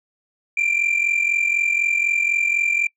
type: tone pair together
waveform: sine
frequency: 2349 / 2393 Hz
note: D7 / D7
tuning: 0 / +32 cents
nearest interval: unison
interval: 32 cents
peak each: -18 dBFS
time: 0.57-2.87 s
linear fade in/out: 5 ms
effects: noise-tail reverb RT60 0.1 s tail -25 dB re dry + tanh soft clip ceiling -14 dBFS

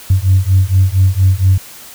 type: beating tone pair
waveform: sine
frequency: 92.5 / 96.8 Hz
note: F#2 / G2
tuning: 0 / -21 cents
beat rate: 4.3 Hz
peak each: -10 dBFS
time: 0.1-1.58 s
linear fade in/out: 5 ms
effects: tanh soft clip ceiling -1 dBFS + white hiss -35 dBFS RMS until 1.94 s

